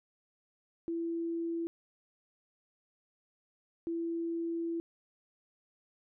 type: tone bursts at uneven times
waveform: sine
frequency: 334.4 Hz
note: E4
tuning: 25 cents sharp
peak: -32 dBFS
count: 2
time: 0.88-1.67 / 3.87-4.8 s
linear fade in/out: 0 ms
effects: none